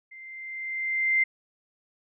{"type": "tone with level ramp", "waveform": "sine", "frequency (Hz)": 2087, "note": "C7", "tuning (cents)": -5, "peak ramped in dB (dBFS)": [-43, -18], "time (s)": [0.11, 1.24], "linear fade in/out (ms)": 10, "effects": []}